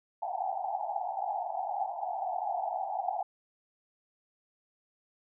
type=band-pass noise; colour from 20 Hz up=pink; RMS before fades=-34 dBFS; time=0.22-3.23 s; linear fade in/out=5 ms; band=690 to 850 Hz; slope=96 dB/octave; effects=none